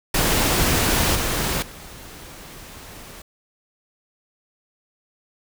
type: noise with level steps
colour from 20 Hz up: pink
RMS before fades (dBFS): -19 / -23 / -40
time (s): 0.14-3.22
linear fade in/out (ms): 5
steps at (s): 1.15 / 1.62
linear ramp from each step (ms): 5
effects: none